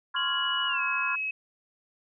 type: chord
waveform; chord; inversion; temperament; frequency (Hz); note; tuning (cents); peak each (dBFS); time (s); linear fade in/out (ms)
sine; Db major seventh; third; equal with one note detuned; 1035.1 / 1108.7 / 1396.9 / 1661.2; C6 / Db6 / F6 / Ab6; -19 / 0 / 0 / 0; -33 / -36 / -32 / -34; 0.14-1.16; 10
type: tone with pitch glide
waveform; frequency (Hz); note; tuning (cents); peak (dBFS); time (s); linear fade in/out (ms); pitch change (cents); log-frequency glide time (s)
sine; 2928 to 2564; F#7 to E7; -19 to -49; -28; 0.16-1.31; 5; -230; 0.67-0.81
effects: none